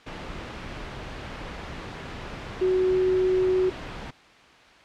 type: tone in noise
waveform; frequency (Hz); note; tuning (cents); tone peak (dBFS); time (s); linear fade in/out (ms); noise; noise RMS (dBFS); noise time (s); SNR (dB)
sine; 371.2; F#4; +6; -19; 2.61-3.7; 10; pink; -36; 0.06-4.11; +14
effects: white hiss -51 dBFS RMS until 4.84 s + low-pass 3000 Hz 12 dB/octave